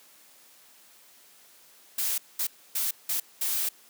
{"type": "noise bursts at uneven times", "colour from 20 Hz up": "blue", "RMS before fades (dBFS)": -28, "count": 5, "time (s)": [[1.98, 2.18], [2.39, 2.47], [2.75, 2.91], [3.09, 3.2], [3.41, 3.69]], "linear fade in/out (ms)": 5, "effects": ["white hiss -56 dBFS RMS until 3.89 s", "high-pass 200 Hz 12 dB/octave"]}